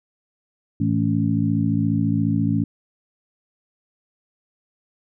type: harmonic tone with a mistuned harmonic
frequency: 54.4 Hz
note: A1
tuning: 19 cents flat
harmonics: 2 / 3 / 4 / 5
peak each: -23 / -23 / -23 / -23 dBFS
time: 0.8-2.64 s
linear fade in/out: 5 ms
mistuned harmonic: 5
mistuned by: +52 cents
effects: none